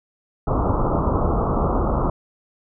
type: low-pass noise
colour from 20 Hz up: pink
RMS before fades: -20 dBFS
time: 0.47-2.1 s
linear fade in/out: 5 ms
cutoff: 1300 Hz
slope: 96 dB/octave
effects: none